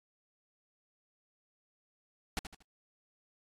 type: noise with echo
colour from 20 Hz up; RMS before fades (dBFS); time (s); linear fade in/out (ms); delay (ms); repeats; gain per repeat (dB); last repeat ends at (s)
pink; -34; 2.37-2.39; 0; 78; 3; -9; 2.624
effects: low-pass 10000 Hz 12 dB/octave + AAC 64 kbps